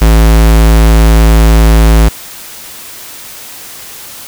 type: tone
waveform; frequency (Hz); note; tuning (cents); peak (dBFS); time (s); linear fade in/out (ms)
square; 55; A1; 0; -3; 0.01-2.09; 10
effects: white hiss -28 dBFS RMS until 4.27 s